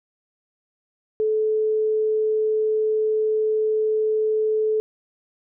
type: tone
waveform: sine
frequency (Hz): 433.3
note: A4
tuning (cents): -27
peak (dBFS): -18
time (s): 1.2-4.8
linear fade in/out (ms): 0
effects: none